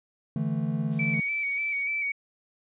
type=chord; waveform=triangle; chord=D suspended second; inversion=none; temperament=equal; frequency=146.83 / 164.81 / 220 Hz; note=D3 / E3 / A3; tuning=0 / 0 / 0 cents; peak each=-28 dBFS; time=0.36-1.2 s; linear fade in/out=2 ms
type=noise; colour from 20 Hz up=violet; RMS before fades=-40 dBFS; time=0.91-1.84 s; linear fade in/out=10 ms
type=tone with vibrato; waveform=sine; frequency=2282 Hz; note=C#7; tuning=50 cents sharp; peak=-26 dBFS; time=0.99-2.12 s; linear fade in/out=5 ms; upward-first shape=square; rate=3.4 Hz; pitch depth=29 cents each way
effects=resampled to 8000 Hz